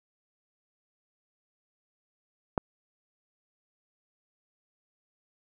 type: click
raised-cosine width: 1 ms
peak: -11 dBFS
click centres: 2.578 s
effects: none